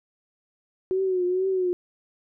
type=tone with vibrato; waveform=sine; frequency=370 Hz; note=F#4; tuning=in tune; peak=-21 dBFS; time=0.91-1.73 s; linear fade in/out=0 ms; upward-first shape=triangle; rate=2.2 Hz; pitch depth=73 cents each way; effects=none